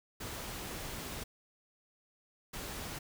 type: noise bursts at uneven times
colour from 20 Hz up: pink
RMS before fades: -42 dBFS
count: 2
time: 0.2-1.24 / 2.53-2.99 s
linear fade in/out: 10 ms
effects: none